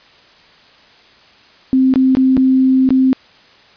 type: tone with dropouts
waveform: sine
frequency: 261.6 Hz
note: C4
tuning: in tune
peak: -8 dBFS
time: 1.73-3.13 s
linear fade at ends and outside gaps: 0 ms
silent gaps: 1.939-1.958 / 2.151-2.17 / 2.368-2.376 / 2.89-2.905 s
effects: white hiss -46 dBFS RMS until 3.76 s + resampled to 11025 Hz